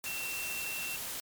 sine tone in noise, 2708 Hz, E7, 46 cents sharp, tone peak -37 dBFS, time 0.06-0.96 s, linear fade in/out 0 ms, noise white, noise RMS -39 dBFS, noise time 0.04-1.2 s, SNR -1 dB, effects MP3 96 kbps

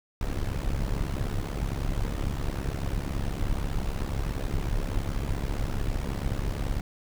brown noise with amplitude modulation, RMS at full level -25 dBFS, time 0.21-6.81 s, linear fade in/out 2 ms, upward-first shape sine, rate 69.1 Hz, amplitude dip 85%, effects none

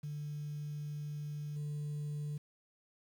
sine tone with level steps, 147.8 Hz, D3, 11 cents sharp, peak -37 / -34 dBFS, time 0.03-2.38 s, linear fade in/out 10 ms, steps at 1.56 s, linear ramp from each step 5 ms, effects tanh soft clip ceiling -35 dBFS + 10-bit

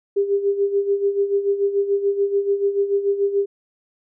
sine tone with tremolo, 400 Hz, G4, 35 cents sharp, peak -14 dBFS, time 0.16-3.46 s, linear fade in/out 10 ms, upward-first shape sine, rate 6.9 Hz, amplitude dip 70%, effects none

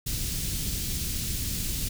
pink band-stop noise, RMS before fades -30 dBFS, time 0.06-1.89 s, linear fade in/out 10 ms, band 180 to 4100 Hz, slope 12 dB/octave, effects none

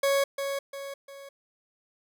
40% pulse tone with echo, 554.4 Hz, C#5, in tune, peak -21 dBFS, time 0.03-0.24 s, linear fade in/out 5 ms, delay 350 ms, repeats 3, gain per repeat -7 dB, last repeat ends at 1.29 s, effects none

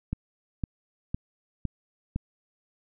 click train, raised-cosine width 5 ms, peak -16 dBFS, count 5, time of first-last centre 0.13-2.16 s, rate 1.97 Hz, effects none

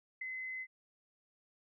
sine tone with ADSR envelope, 2042 Hz, C7, 43 cents flat, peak -35 dBFS, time 0.21-0.67 s, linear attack 8 ms, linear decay 5 ms, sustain -4 dB, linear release 54 ms, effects none

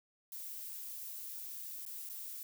violet noise with dropouts, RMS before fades -45 dBFS, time 0.32-2.43 s, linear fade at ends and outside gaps 1 ms, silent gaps 1.852-1.863 / 2.09-2.097 s, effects none

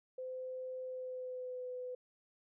sine tone with pitch glide, 513 to 501.6 Hz, C5 to B4, -34 to +27 cents, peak -40 dBFS, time 0.18-1.95 s, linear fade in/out 5 ms, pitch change -39 cents, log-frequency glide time 0.83-1.69 s, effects none

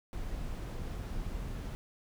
brown noise, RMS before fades -38 dBFS, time 0.13-1.75 s, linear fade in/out 0 ms, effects none

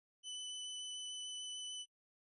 sawtooth tone with vibrato, 3000 Hz, F#7, 23 cents sharp, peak -40 dBFS, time 0.23-1.86 s, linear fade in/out 50 ms, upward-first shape triangle, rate 6.8 Hz, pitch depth 10 cents each way, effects noise-tail reverb RT60 0.1 s tail -25 dB re dry + resampled to 24000 Hz

